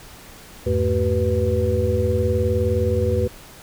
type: tone cluster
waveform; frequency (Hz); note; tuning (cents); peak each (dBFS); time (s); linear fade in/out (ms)
sine; 82.8 / 102.2 / 221.7 / 378.6 / 491.4; E2 / G#2 / A3 / F#4 / B4; +8 / -27 / +13 / +40 / -9; -22 / -23 / -28 / -25 / -22; 0.66-3.28; 10
effects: pink hiss -43 dBFS RMS until 3.62 s